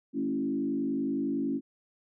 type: tone with frequency modulation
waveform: sine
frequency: 277.2 Hz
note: C#4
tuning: in tune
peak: -27 dBFS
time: 0.13-1.61 s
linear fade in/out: 50 ms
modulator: 50.8 Hz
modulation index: 1.1
effects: none